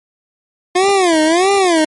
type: tone with vibrato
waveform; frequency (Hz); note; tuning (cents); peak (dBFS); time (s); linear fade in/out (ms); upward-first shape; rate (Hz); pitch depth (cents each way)
25% pulse; 351.8; F4; +13; -6; 0.75-1.85; 10; sine; 1.6; 220
effects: MP3 48 kbps